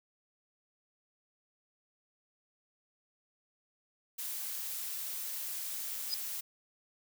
blue noise, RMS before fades -39 dBFS, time 4.18-6.41 s, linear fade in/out 10 ms
triangle tone with exponential growth, 4978 Hz, D#8, in tune, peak -26 dBFS, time 6.06-6.14 s, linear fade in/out 0 ms, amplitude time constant 17 ms
effects none

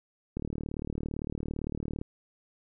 click train, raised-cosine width 3 ms, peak -21 dBFS, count 63, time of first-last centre 0.37-2.015 s, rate 37.7 Hz, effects none

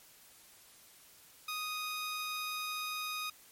15% pulse tone, 1244.5 Hz, D#6, in tune, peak -30 dBFS, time 1.48-3.3 s, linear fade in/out 5 ms, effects white hiss -59 dBFS RMS until 3.51 s + MP3 64 kbps

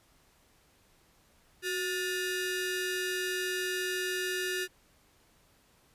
sawtooth ring-modulated tone, 1066 Hz, C6, 32 cents sharp, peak -24 dBFS, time 1.62-4.68 s, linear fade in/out 50 ms, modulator 696 Hz, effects pink hiss -65 dBFS RMS until 5.94 s + resampled to 32000 Hz

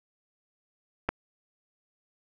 clicks, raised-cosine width 0.5 ms, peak -26 / -10 dBFS, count 2, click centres 1.087 / 1.09 s, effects none

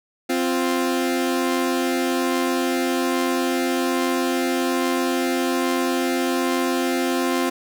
sawtooth tone pair together, 261.6 / 349.2 Hz, C4 / F4, 0 / 0 cents, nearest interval perfect fourth, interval 500 cents, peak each -18 / -19 dBFS, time 0.29-7.5 s, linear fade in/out 10 ms, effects none

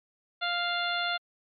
harmonic tone, 698.5 Hz, F5, in tune, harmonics 1 / 2 / 3 / 4 / 5 / 6, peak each -33 / -31 / -37 / -37 / -34 / -38 dBFS, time 0.41-1.18 s, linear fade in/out 20 ms, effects MP3 96 kbps

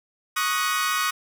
sawtooth chord, D# minor seventh, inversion third, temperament equal with one note detuned, 1108.7 / 1244.5 / 1480 / 1897.2 Hz, C#6 / D#6 / F#6 / A#6, 0 / 0 / 0 / +30 cents, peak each -24 / -22 / -25 / -27 dBFS, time 0.36-1.11 s, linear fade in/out 10 ms, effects none

